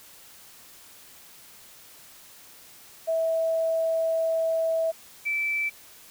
sine tone pair in turn, 652 / 2323 Hz, E5 / D7, -19 / -20 cents, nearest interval octave + minor seventh, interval 2199 cents, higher second, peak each -22 / -24 dBFS, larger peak first, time 3.07-4.92 / 5.25-5.7 s, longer first, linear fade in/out 20 ms, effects white hiss -50 dBFS RMS until 6.1 s

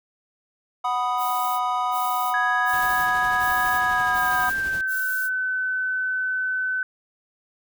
triangle chord, B major, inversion second, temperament equal, 740 / 987.8 / 1244.5 Hz, F#5 / B5 / D#6, 0 / 0 / 0 cents, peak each -24 dBFS, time 0.84-4.5 s, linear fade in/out 10 ms
violet noise bursts, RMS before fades -35 dBFS, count 6, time 1.17-5.3 s, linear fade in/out 50 ms, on 430 ms, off 310 ms
sine tone with pitch glide, 1661.2 to 1514.6 Hz, G#6 to F#6, 0 to +40 cents, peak -22 dBFS, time 2.34-6.83 s, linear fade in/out 2 ms, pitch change -160 cents, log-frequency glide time 3.87-5.06 s
pink noise with tremolo, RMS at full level -37 dBFS, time 2.73-4.81 s, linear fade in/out 2 ms, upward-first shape triangle, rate 12 Hz, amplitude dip 45%
effects none

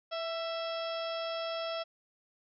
harmonic tone with a mistuned harmonic, 659.3 Hz, E5, in tune, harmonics 1 / 2 / 3 / 4 / 5 / 6 / 7 / 8, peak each -35 / -41 / -50 / -47 / -44 / -51 / -52 / -46 dBFS, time 0.11-1.84 s, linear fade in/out 20 ms, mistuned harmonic 2, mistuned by +25 cents, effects none

